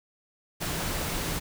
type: tone in noise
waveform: sine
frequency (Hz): 164.81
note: E3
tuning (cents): 0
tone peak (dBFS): -39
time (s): 0.6-1.4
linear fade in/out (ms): 20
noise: pink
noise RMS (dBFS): -31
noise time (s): 0.6-1.4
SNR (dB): -11
effects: none